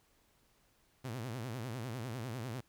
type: tone with vibrato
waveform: sawtooth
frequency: 120 Hz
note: B2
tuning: 49 cents flat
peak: -35 dBFS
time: 1.04-2.61 s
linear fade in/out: 10 ms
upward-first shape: triangle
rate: 10 Hz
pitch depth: 230 cents each way
effects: pink hiss -71 dBFS RMS until 2.68 s